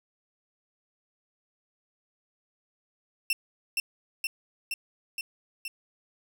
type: tone with echo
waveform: sawtooth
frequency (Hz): 2700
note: E7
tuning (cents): +41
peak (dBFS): -20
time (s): 3.3-3.33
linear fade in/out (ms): 2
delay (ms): 470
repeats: 5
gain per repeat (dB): -2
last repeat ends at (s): 5.68
effects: none